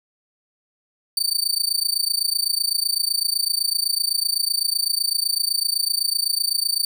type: tone with amplitude modulation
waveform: sawtooth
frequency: 4582 Hz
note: D8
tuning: 44 cents flat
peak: -13 dBFS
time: 1.17-6.85 s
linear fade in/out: 2 ms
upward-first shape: sine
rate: 27.9 Hz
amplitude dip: 95%
effects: none